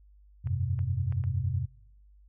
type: chord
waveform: sine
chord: F suspended second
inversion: none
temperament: equal with one note detuned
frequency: 87.31 / 98 / 127.83 Hz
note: F2 / G2 / C3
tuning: 0 / 0 / -40 cents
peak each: -31 dBFS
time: 0.44-1.66 s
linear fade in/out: 20 ms
type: clicks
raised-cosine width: 0.5 ms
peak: -36 / -35 / -33 / -34 dBFS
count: 4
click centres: 0.472 / 0.791 / 1.124 / 1.239 s
effects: noise-tail reverb RT60 0.8 s tail -24 dB re dry + added 50 Hz sine -54 dBFS peak until 2.28 s